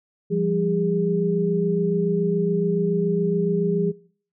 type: tone cluster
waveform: sine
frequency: 171.8 / 198.9 / 407.4 Hz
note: F3 / G3 / G#4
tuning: -28 / +25 / -33 cents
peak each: -23 / -27 / -23 dBFS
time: 0.3-3.92 s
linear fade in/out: 20 ms
effects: noise-tail reverb RT60 0.5 s tail -21 dB re dry